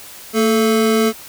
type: tone pair together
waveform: square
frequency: 225.5 / 435.9 Hz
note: A3 / A4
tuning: +43 / -16 cents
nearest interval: major seventh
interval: 1141 cents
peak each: -16 dBFS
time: 0.33-1.13 s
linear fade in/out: 50 ms
effects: white hiss -37 dBFS RMS until 1.28 s